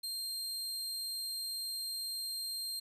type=tone; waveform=sawtooth; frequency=4186 Hz; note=C8; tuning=in tune; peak=-34 dBFS; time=0.03-2.8 s; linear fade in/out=10 ms; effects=resampled to 32000 Hz + 11-bit